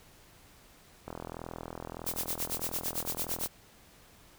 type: click train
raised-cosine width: 1 ms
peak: -25 dBFS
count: 100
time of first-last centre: 1.08-3.46 s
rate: 41.6 Hz
type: noise with tremolo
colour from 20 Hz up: blue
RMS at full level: -32 dBFS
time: 2.06-3.48 s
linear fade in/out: 10 ms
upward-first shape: sine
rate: 8.9 Hz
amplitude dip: 95%
effects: pink hiss -58 dBFS RMS until 4.38 s